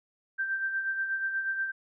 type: tone with tremolo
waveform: sine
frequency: 1568 Hz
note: G6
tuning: in tune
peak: -26 dBFS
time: 0.38-1.72 s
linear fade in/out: 20 ms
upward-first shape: sine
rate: 8.3 Hz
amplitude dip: 50%
effects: none

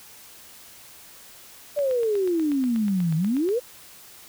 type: exponential two-way sweep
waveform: sine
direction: down then up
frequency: 596 to 154.7 to 520 Hz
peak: -20 dBFS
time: 1.76-3.6 s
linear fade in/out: 20 ms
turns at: 3.16 s
type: click train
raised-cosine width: 0.3 ms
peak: -24 dBFS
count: 15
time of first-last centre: 1.79-3.489 s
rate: 8.24 Hz
effects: white hiss -47 dBFS RMS until 4.28 s

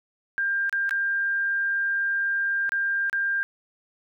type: tone with dropouts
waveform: sine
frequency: 1596 Hz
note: G6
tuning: 31 cents sharp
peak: -22 dBFS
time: 0.38-3.43 s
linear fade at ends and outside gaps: 0 ms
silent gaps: 0.695-0.727 / 0.893-0.909 / 2.693-2.72 / 3.097-3.129 s
effects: none

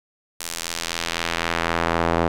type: tone with band-pass filter sweep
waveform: sawtooth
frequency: 83.9 Hz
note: E2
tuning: 31 cents sharp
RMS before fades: -24 dBFS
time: 0.4-2.28 s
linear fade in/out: 5 ms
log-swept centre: 9300 to 680 Hz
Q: 0.77
effects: none

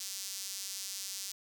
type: tone with high-pass filter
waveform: sawtooth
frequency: 194.9 Hz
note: G3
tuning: 10 cents flat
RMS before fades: -41 dBFS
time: 0-1.32 s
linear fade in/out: 5 ms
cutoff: 5400 Hz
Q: 1.5
effects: none

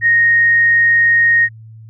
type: tone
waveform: sine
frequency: 1863 Hz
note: A#6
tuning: 2 cents flat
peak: -8 dBFS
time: 0.01-1.49 s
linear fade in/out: 50 ms
effects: added 111 Hz sine -34 dBFS peak until 1.89 s

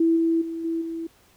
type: tone with level steps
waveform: sine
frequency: 329.6 Hz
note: E4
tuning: in tune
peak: -16 / -18 / -28 / -23 / -28 dBFS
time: 0-1.07 s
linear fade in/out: 5 ms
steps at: 0.16 / 0.41 / 0.64 / 0.81 s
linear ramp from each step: 10 ms
effects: pink hiss -58 dBFS RMS until 1.36 s

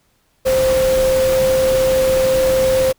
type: tone in noise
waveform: sine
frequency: 523.3 Hz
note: C5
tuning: in tune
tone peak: -12 dBFS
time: 0.45-2.93 s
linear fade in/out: 20 ms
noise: pink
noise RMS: -24 dBFS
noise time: 0.45-2.93 s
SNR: +9 dB
effects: pink hiss -61 dBFS RMS until 2.98 s

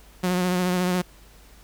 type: tone with vibrato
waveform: sawtooth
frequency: 180.9 Hz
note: F#3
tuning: 39 cents flat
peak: -17 dBFS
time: 0.23-1.02 s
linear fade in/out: 10 ms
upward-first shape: triangle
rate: 14 Hz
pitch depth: 35 cents each way
effects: added 50 Hz sine -50 dBFS peak until 1.63 s + pink hiss -53 dBFS RMS until 1.63 s

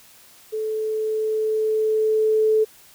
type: tone with level ramp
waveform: sine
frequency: 435.1 Hz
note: A4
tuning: 19 cents flat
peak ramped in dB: -23 to -14 dBFS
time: 0.52-2.65 s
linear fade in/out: 20 ms
effects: white hiss -50 dBFS RMS until 2.94 s

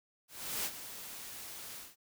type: noise with ADSR envelope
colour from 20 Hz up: white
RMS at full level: -35 dBFS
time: 0.28-1.96 s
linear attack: 370 ms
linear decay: 49 ms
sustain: -11 dB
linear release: 180 ms
effects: none

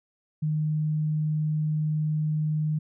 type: tone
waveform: sine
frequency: 153.6 Hz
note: D#3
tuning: 22 cents flat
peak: -23 dBFS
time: 0.42-2.79 s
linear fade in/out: 10 ms
effects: none

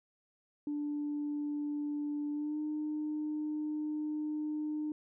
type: tone with pitch glide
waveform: sine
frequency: 293.7 to 303.4 Hz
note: D4 to D#4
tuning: 0 to -44 cents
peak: -32 dBFS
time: 0.67-4.92 s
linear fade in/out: 2 ms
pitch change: +56 cents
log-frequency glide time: 2.32-2.59 s
effects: tanh soft clip ceiling -29 dBFS

